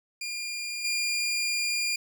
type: tone with level steps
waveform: 20% pulse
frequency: 2406 Hz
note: D7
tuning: 41 cents sharp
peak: -27 / -21 dBFS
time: 0.21-1.96 s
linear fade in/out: 5 ms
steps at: 0.84 s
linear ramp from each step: 10 ms
effects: none